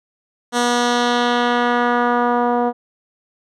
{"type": "tone with low-pass filter sweep", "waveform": "10% pulse", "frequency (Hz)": 241.8, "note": "B3", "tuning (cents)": -36, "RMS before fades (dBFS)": -17, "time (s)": [0.52, 2.73], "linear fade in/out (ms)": 50, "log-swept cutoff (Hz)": [8400, 710], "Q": 1.2, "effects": []}